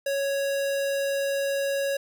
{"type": "tone", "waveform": "square", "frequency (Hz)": 554.4, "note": "C#5", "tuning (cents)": 0, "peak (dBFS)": -25, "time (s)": [0.06, 1.97], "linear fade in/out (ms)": 5, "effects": []}